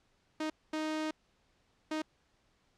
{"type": "tone bursts at uneven times", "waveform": "sawtooth", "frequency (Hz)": 311.1, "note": "D#4", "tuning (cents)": 0, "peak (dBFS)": -29, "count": 3, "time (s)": [[0.4, 0.5], [0.73, 1.11], [1.91, 2.02]], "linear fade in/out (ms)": 5, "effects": ["pink hiss -72 dBFS RMS until 2.77 s", "low-pass 6000 Hz 12 dB/octave"]}